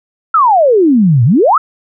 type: exponential two-way sweep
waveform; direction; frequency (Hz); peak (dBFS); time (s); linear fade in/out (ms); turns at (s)
sine; down then up; 1371 to 111.1 to 1371; -5; 0.34-1.58; 5; 1.24
effects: none